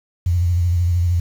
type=tone with vibrato; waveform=sine; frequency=87.4 Hz; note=F2; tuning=2 cents sharp; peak=-14 dBFS; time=0.26-1.2 s; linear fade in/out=5 ms; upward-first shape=sine; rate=13 Hz; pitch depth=60 cents each way; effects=7-bit